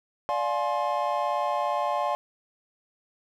triangle chord, D half-diminished seventh, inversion none, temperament just, 587.3 / 704.8 / 845.8 / 1057.2 Hz, D5 / F5 / Ab5 / C6, 0 / +16 / +31 / +18 cents, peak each -28 dBFS, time 0.29-2.15 s, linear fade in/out 0 ms, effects none

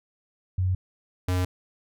sine / square tone pair in turn, 92.5 / 90.86 Hz, F#2 / F#2, 0 / -31 cents, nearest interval unison, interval 31 cents, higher first, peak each -21 / -23 dBFS, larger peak first, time 0.58-0.75 / 1.28-1.45 s, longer neither, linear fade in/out 5 ms, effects none

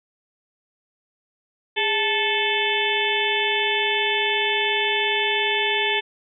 harmonic tone with a mistuned harmonic, 437.2 Hz, A4, 11 cents flat, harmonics 1 / 2 / 4 / 5 / 6 / 7 / 8, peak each -27 / -27 / -27 / -27 / -27 / -27 / -27 dBFS, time 1.76-6.01 s, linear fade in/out 20 ms, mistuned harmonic 1, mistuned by -98 cents, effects none

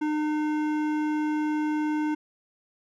sine tone with hard clipping, 303.8 Hz, D#4, 41 cents flat, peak -26 dBFS, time 0.01-2.15 s, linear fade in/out 10 ms, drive 13 dB, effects none

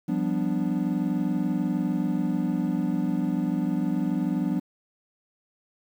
triangle chord, G dominant seventh, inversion third, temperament equal with one note detuned, 174.61 / 194.87 / 246.9 / 293.7 Hz, F3 / G3 / B3 / D4, 0 / -10 / 0 / 0 cents, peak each -27 dBFS, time 0.08-4.6 s, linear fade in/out 10 ms, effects 9-bit

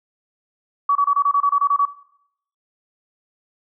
sine tone bursts, 1137 Hz, C#6, 44 cents sharp, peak -13 dBFS, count 11, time 0.89-1.854 s, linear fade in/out 5 ms, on 64 ms, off 26 ms, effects noise-tail reverb RT60 0.7 s tail -17 dB re dry

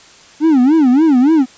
triangle tone with vibrato, 283.3 Hz, C#4, 38 cents sharp, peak -5 dBFS, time 0.4-1.46 s, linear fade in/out 50 ms, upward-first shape sine, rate 3.5 Hz, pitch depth 250 cents each way, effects white hiss -42 dBFS RMS until 1.57 s + resampled to 16000 Hz

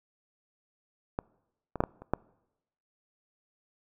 clicks, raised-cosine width 1 ms, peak -16 / -21 / -9 / -15 / -30 / -11 dBFS, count 6, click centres 1.189 / 1.757 / 1.805 / 1.838 / 2.02 / 2.136 s, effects noise-tail reverb RT60 0.9 s tail -25 dB re dry

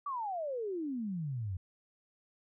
sine exponential sweep, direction down, 1181 to 87.31 Hz, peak -34 dBFS, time 0.06-1.57 s, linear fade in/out 5 ms, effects none

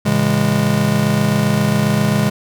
square chord, A major seventh, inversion none, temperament just, 110 / 137.5 / 165 / 206.2 Hz, A2 / C#3 / E3 / G#3, 0 / -14 / +2 / -12 cents, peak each -23 / -19 / -22 / -17 dBFS, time 0.05-2.3 s, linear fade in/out 10 ms, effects none

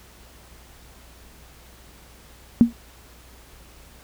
sine tone with exponential decay, 234.5 Hz, A#3, 11 cents sharp, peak -5 dBFS, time 2.61-2.73 s, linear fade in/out 0 ms, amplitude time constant 26 ms, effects added 60 Hz sine -50 dBFS peak until 4.03 s + pink hiss -50 dBFS RMS until 4.03 s

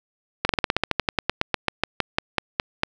slowing click train, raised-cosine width 0.3 ms, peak -3 dBFS, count 22, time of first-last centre 0.45-2.834 s, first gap 42 ms, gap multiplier 1.09, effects none

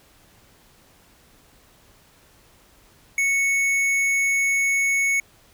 triangle tone with tanh clipping, 2212 Hz, C#7, 4 cents flat, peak -20 dBFS, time 3.18-5.2 s, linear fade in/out 2 ms, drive 17 dB, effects pink hiss -55 dBFS RMS until 5.53 s

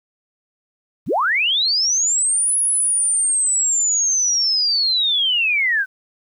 sine linear two-way sweep, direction up then down, 68.4 to 10520 to 1492 Hz, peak -15 dBFS, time 1.06-5.86 s, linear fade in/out 50 ms, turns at 2.59 s, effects 9-bit

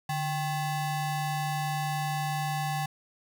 square ring-modulated tone, 466.2 Hz, A#4, in tune, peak -26 dBFS, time 0.09-2.86 s, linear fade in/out 5 ms, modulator 318 Hz, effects none

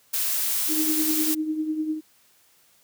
blue noise, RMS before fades -25 dBFS, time 0.13-1.35 s, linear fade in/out 10 ms
sine tone with tremolo, 311.1 Hz, D#4, in tune, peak -21 dBFS, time 0.68-2.01 s, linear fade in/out 50 ms, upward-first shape triangle, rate 10 Hz, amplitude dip 65%
effects white hiss -60 dBFS RMS until 2.83 s + high-pass 60 Hz 12 dB/octave

